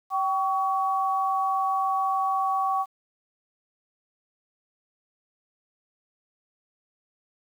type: tone pair together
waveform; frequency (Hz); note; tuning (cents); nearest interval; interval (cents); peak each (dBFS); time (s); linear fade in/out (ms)
sine; 772 / 1125.9; G5 / C#6; -27 / +27; perfect fifth; 654; -25; 0.1-2.86; 50
effects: 9-bit